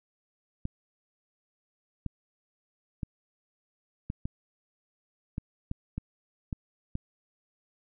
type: clicks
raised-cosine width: 5 ms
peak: -20 dBFS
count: 10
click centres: 0.654 / 2.063 / 3.032 / 4.101 / 4.255 / 5.381 / 5.714 / 5.98 / 6.528 / 6.954 s
effects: none